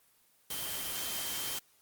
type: tone in noise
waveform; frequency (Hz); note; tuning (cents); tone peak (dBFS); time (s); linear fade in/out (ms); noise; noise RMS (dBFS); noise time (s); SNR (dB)
sine; 3136; G7; 0; -43; 0.5-1.59; 5; white; -37; 0.5-1.59; -9
effects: white hiss -67 dBFS RMS until 1.81 s + Opus 24 kbps